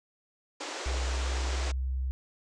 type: band-pass noise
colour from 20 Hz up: pink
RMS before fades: -38 dBFS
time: 0.6-1.72 s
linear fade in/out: 10 ms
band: 300 to 7800 Hz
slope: 48 dB/octave
type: tone with pitch glide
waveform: sine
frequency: 64.2 to 64.98 Hz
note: C2 to C2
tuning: -32 to -11 cents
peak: -28 dBFS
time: 0.86-2.11 s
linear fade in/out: 0 ms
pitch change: +21 cents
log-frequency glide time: 1.35-1.5 s
effects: none